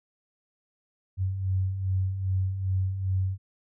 sine beating tone pair, 92.5 / 95 Hz, F#2 / F#2, 0 / +46 cents, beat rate 2.5 Hz, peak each -33 / -25 dBFS, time 1.17-3.38 s, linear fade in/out 50 ms, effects none

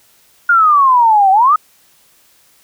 sine exponential two-way sweep, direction down then up, 1437 to 750 to 1293 Hz, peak -6 dBFS, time 0.49-1.56 s, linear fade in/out 5 ms, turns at 1.31 s, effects white hiss -51 dBFS RMS until 2.63 s

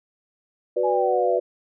sine chord, B minor, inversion second, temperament equal, 370 / 493.9 / 587.3 Hz, F#4 / B4 / D5, 0 / 0 / 0 cents, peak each -25 / -22 / -25 dBFS, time 0.76-1.4 s, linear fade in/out 10 ms
sine exponential sweep, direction down, 850 to 659.3 Hz, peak -23 dBFS, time 0.83-1.39 s, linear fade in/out 20 ms
effects none

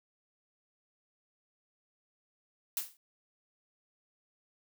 blue noise with exponential decay, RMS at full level -30 dBFS, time 2.77-2.97 s, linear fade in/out 1 ms, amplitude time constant 42 ms, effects none

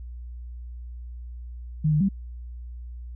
sine tone with pitch steps, 154.2 / 151 / 195.2 Hz, D#3 / D3 / G3, -15 / +48 / -7 cents, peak -18 dBFS, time 1.84-2.089 s, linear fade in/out 10 ms, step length 83 ms, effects added 60 Hz sine -35 dBFS peak until 3.15 s

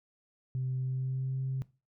sine tone with pitch glide, 129.3 to 132.25 Hz, C3 to C3, -20 to +19 cents, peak -29 dBFS, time 0.55-1.62 s, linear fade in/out 0 ms, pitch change +39 cents, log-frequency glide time 0.79-1.4 s, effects noise-tail reverb RT60 0.3 s tail -20 dB re dry + tanh soft clip ceiling -26 dBFS

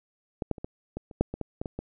clicks, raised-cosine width 2 ms, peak -16 / -13 / -28 / -20 / -20 / -30 / -8 / -20 / -18 / -18 / -20 / -20 dBFS, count 12, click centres 0.422 / 0.513 / 0.582 / 0.645 / 0.97 / 1.112 / 1.21 / 1.34 / 1.413 / 1.615 / 1.658 / 1.79 s, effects none

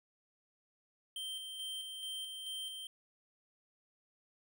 square tone with tremolo, 3135 Hz, G7, 1 cent flat, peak -40 dBFS, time 1.16-2.87 s, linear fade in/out 2 ms, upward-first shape square, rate 2.3 Hz, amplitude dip 35%, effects none

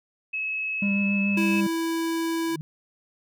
sine tone with pitch glide, 2579 to 2598 Hz, E7 to E7, -39 to -26 cents, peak -26 dBFS, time 0.33-1.61 s, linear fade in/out 10 ms, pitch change +13 cents, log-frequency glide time 0.76-1.13 s
triangle tone with vibrato, 200 Hz, G3, 35 cents sharp, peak -20 dBFS, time 0.82-1.67 s, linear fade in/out 5 ms, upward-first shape sine, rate 7 Hz, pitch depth 14 cents each way
square tone, 329.6 Hz, E4, in tune, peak -25 dBFS, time 1.37-2.56 s, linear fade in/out 5 ms
sine tone with exponential growth, 153.2 Hz, D#3, 27 cents flat, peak -29 dBFS, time 2.43-2.61 s, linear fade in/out 0 ms, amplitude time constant 38 ms
effects none

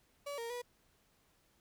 35% pulse tone with pitch steps, 571 / 464.4 / 486.7 Hz, D5 / A#4 / B4, -49 / -7 / -25 cents, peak -38 dBFS, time 0.26-0.62 s, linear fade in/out 10 ms, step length 120 ms, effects pink hiss -72 dBFS RMS until 1.6 s

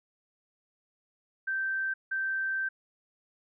sine tone pair in turn, 1559 / 1559 Hz, G6 / G6, -10 / -10 cents, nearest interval unison, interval 0 cents, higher neither, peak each -28 dBFS, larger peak neither, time 1.47-1.94 / 2.11-2.69 s, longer second, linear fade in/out 10 ms, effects none

